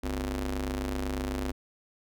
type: ring-modulated tone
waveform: sawtooth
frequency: 98 Hz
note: G2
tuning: in tune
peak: -23 dBFS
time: 0.03-1.52 s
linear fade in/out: 10 ms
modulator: 161 Hz
effects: none